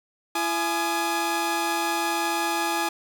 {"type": "tone cluster", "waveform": "sawtooth", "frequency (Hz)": [336.7, 839, 1219], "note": ["E4", "G#5", "D#6"], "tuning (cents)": [37, 17, -36], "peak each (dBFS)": [-25, -22, -27], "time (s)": [0.35, 2.89], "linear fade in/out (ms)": 5, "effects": []}